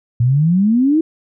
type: exponential sweep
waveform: sine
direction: up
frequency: 115.1 to 329.6 Hz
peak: -10 dBFS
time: 0.2-1.01 s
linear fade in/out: 5 ms
effects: none